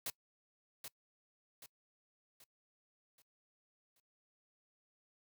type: noise with echo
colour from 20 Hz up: white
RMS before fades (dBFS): -40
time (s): 0.06-0.1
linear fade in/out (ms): 2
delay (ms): 780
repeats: 5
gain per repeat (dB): -7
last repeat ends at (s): 4
effects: noise-tail reverb RT60 0.1 s tail -23 dB re dry + high-pass 100 Hz 12 dB/octave